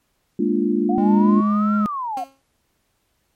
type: chord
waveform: sine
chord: Bb dominant seventh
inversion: third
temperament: equal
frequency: 207.7 / 233.1 / 293.7 / 349.2 Hz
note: Ab3 / Bb3 / D4 / F4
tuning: 0 / 0 / 0 / 0 cents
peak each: -22 dBFS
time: 0.39-1.41 s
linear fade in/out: 5 ms
type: linear two-way sweep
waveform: sine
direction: up then down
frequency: 698.5 to 1385 to 698.5 Hz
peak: -23 dBFS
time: 0.89-2.24 s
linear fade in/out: 5 ms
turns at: 1.76 s
type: tone with pitch glide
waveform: triangle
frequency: 205 to 209.3 Hz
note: G#3 to G#3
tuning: -22 to +14 cents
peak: -14 dBFS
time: 0.98-1.86 s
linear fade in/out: 0 ms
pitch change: +36 cents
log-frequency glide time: 1.19-1.24 s
type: tone with exponential decay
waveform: 15% pulse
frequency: 270.5 Hz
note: C#4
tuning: 42 cents flat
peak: -23 dBFS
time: 2.17-2.42 s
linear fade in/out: 1 ms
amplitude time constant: 53 ms
effects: pink hiss -68 dBFS RMS until 3.35 s + MP3 64 kbps